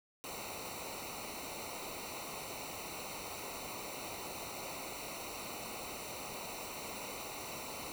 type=noise with comb filter; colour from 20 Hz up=pink; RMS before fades=-44 dBFS; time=0.24-7.92 s; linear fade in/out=0 ms; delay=0.6 ms; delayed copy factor=-0.85; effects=none